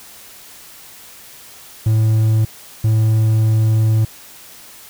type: tone bursts at uneven times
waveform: triangle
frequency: 110 Hz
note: A2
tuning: in tune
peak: -9 dBFS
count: 2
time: 1.86-2.45 / 2.84-4.05 s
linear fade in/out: 5 ms
effects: white hiss -40 dBFS RMS until 4.89 s